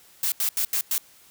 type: noise bursts at uneven times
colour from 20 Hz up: blue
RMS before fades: -24 dBFS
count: 5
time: 0.23-0.32 / 0.4-0.49 / 0.57-0.65 / 0.73-0.81 / 0.91-0.98 s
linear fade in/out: 2 ms
effects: white hiss -54 dBFS RMS until 1.3 s